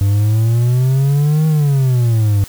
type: exponential two-way sweep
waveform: triangle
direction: up then down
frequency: 98 to 158.3 to 98 Hz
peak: -8 dBFS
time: 0.01-2.44 s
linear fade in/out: 0 ms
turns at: 1.47 s
effects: white hiss -37 dBFS RMS until 2.48 s